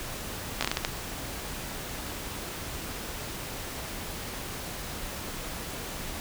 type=slowing click train; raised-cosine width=0.2 ms; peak=-8 dBFS; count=7; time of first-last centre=0.61-0.849 s; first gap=15 ms; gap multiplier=1.39; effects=pink hiss -37 dBFS RMS until 6.2 s